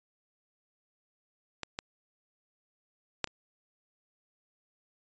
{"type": "clicks", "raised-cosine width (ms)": 0.2, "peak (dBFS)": [-18, -17, -10, -30], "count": 4, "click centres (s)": [1.633, 1.789, 3.243, 3.274], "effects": ["resampled to 16000 Hz"]}